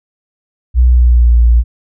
sine tone with pitch glide, 61.6 to 58.58 Hz, B1 to A#1, -4 to +9 cents, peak -4 dBFS, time 0.74-1.64 s, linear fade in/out 50 ms, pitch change -87 cents, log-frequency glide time 0.89-1.35 s, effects none

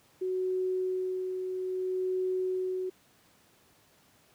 sine tone with tremolo, 371.1 Hz, F#4, 5 cents sharp, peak -27 dBFS, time 0.21-2.9 s, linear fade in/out 10 ms, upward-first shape sine, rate 0.61 Hz, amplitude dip 40%, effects pink hiss -63 dBFS RMS until 4.34 s + high-pass 100 Hz 12 dB/octave

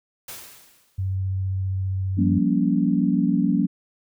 white noise with exponential decay, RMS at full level -35 dBFS, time 0.28-1.16 s, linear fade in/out 5 ms, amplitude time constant 190 ms
sine tone with vibrato, 95.1 Hz, F#2, 48 cents sharp, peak -22 dBFS, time 0.98-2.39 s, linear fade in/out 10 ms, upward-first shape sine, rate 15 Hz, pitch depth 11 cents each way
sine chord, G half-diminished seventh, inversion third, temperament just, 176.4 / 196 / 235.2 / 282.2 Hz, F3 / G3 / Bb3 / Db4, +18 / 0 / +16 / +31 cents, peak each -23 dBFS, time 2.17-3.67 s, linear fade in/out 20 ms
effects none

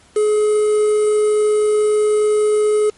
triangle tone with quantisation, 423.4 Hz, G#4, 33 cents sharp, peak -10 dBFS, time 0.16-2.9 s, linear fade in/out 5 ms, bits 5, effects pink hiss -50 dBFS RMS until 2.97 s + MP3 48 kbps

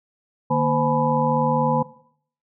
sine tone cluster, 151.1 / 235.2 / 513 / 851 / 990 Hz, D3 / A#3 / C5 / G#5 / B5, +50 / +16 / -34 / +42 / +4 cents, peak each -24 dBFS, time 0.5-1.83 s, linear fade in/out 10 ms, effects noise-tail reverb RT60 0.6 s tail -17 dB re dry

